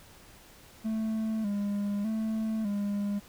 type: tone with vibrato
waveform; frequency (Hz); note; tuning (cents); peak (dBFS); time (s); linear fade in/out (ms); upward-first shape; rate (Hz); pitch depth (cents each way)
triangle; 211.5; G#3; +32; -26; 0.84-3.2; 20; square; 0.83; 69
effects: pink hiss -54 dBFS RMS until 3.28 s